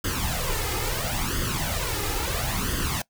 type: noise with flanger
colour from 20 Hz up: pink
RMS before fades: -27 dBFS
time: 0.04-3.02 s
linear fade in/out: 5 ms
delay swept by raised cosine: 0.62 to 2.42 ms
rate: 0.74 Hz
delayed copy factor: +0.7
effects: noise-tail reverb RT60 0.1 s tail -21 dB re dry